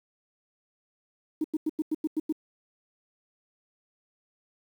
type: tone bursts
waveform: sine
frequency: 311.1 Hz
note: D#4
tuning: in tune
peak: -23 dBFS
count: 8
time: 1.41-2.325 s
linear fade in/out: 5 ms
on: 33 ms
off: 93 ms
effects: tanh soft clip ceiling -19 dBFS + 9-bit